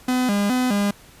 45% pulse tone with vibrato, 226.3 Hz, A3, 49 cents sharp, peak -18 dBFS, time 0.08-0.91 s, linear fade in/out 5 ms, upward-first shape square, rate 2.4 Hz, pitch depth 190 cents each way, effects pink hiss -48 dBFS RMS until 1.2 s + resampled to 32000 Hz

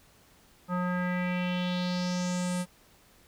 square tone with low-pass filter sweep, 179.6 Hz, F3, 49 cents sharp, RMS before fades -30 dBFS, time 0.68-2.66 s, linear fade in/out 50 ms, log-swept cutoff 1200 to 10000 Hz, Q 3.5, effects pink hiss -60 dBFS RMS until 3.27 s

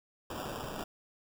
white noise with sample-and-hold, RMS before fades -40 dBFS, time 0.3-0.84 s, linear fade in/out 5 ms, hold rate 2100 Hz, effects none

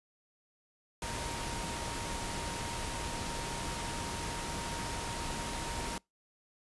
sine tone in noise, 932.3 Hz, A#5, in tune, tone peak -43 dBFS, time 1.02-5.98 s, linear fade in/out 2 ms, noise pink, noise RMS -38 dBFS, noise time 1.02-5.98 s, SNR -8 dB, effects noise-tail reverb RT60 0.2 s tail -26 dB re dry + resampled to 24000 Hz

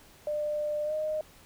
sine tone with pitch glide, 598 to 616.9 Hz, D5 to D#5, +31 to -15 cents, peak -28 dBFS, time 0.27-1.21 s, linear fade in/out 2 ms, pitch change +54 cents, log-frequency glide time 0.85-0.93 s, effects pink hiss -56 dBFS RMS until 1.45 s

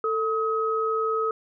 sine tone pair together, 444.5 / 1271 Hz, A4 / D#6, +18 / +36 cents, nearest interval octave + tritone, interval 1818 cents, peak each -25 dBFS, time 0.04-1.31 s, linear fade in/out 2 ms, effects none

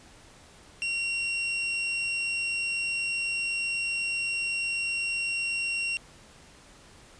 40% pulse tone, 2748 Hz, F7, 29 cents flat, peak -26 dBFS, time 0.82-5.97 s, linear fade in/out 0 ms, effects pink hiss -53 dBFS RMS until 7.19 s + resampled to 22050 Hz

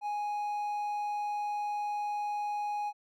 triangle tone with hard clipping, 830 Hz, G#5, 1 cent flat, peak -32 dBFS, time 0.01-2.93 s, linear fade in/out 50 ms, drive 6 dB, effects none

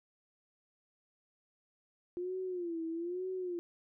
sine tone with vibrato, 349.2 Hz, F4, in tune, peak -35 dBFS, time 2.17-3.59 s, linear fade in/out 0 ms, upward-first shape sine, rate 1.1 Hz, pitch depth 120 cents each way, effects none

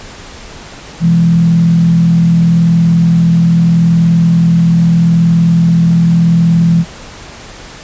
sine tone with frequency modulation, 168.2 Hz, E3, 35 cents sharp, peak -5 dBFS, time 1-6.85 s, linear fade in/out 50 ms, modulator 40.8 Hz, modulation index 0.45, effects pink hiss -31 dBFS RMS until 7.83 s + resampled to 16000 Hz

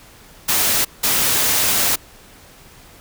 white noise bursts at uneven times, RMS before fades -17 dBFS, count 2, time 0.48-0.85 / 1.03-1.96 s, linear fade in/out 10 ms, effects pink hiss -45 dBFS RMS until 3 s

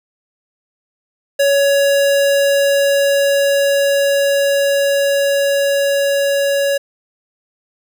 square tone with level ramp, 560 Hz, C#5, 18 cents sharp, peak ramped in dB -11 to -14 dBFS, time 1.39-6.78 s, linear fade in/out 10 ms, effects none

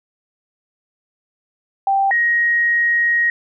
sine tone pair in turn, 784 / 1883.1 Hz, G5 / A#6, 0 / +17 cents, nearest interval octave + minor third, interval 1517 cents, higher second, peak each -13 dBFS, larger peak neither, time 1.87-2.11 / 2.11-3.3 s, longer second, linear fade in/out 2 ms, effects none

